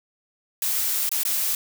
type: noise with dropouts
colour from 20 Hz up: blue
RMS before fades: -24 dBFS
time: 0.62-1.55 s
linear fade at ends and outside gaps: 2 ms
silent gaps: 1.092-1.115 / 1.234-1.251 s
effects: none